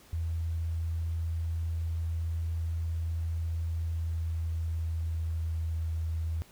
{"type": "tone with pitch glide", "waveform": "sine", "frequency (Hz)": [82.41, 81.13], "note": ["E2", "E2"], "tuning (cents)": [0, -27], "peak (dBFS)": -29, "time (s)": [0.13, 6.42], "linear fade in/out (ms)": 0, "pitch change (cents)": -27, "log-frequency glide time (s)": [3.77, 5.81], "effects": ["pink hiss -57 dBFS RMS until 6.51 s"]}